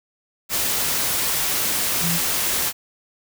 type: tone in noise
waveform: sine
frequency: 168.7 Hz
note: E3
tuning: 40 cents sharp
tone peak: -23 dBFS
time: 2-2.2 s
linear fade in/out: 50 ms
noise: white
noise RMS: -22 dBFS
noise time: 0.49-2.73 s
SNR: -4 dB
effects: none